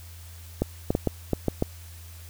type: clicks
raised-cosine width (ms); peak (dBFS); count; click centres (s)
2; -9; 7; 0.62 / 0.905 / 0.951 / 1.073 / 1.333 / 1.483 / 1.624
effects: added 84 Hz sine -42 dBFS peak until 2.29 s + white hiss -50 dBFS RMS until 2.29 s